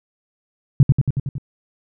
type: tone with echo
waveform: sine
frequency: 135.5 Hz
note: C#3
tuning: 39 cents flat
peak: -5 dBFS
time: 0.8-0.83 s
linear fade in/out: 2 ms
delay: 92 ms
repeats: 6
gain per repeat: -3 dB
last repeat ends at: 1.382 s
effects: none